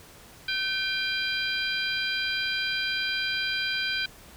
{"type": "harmonic tone with a mistuned harmonic", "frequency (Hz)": 796, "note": "G5", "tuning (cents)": 26, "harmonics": [2, 3, 4, 5, 6], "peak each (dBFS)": [-30, -32, -33, -34, -35], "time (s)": [0.48, 4.06], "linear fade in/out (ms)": 5, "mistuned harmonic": 2, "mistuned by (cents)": -63, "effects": ["pink hiss -50 dBFS RMS until 4.36 s"]}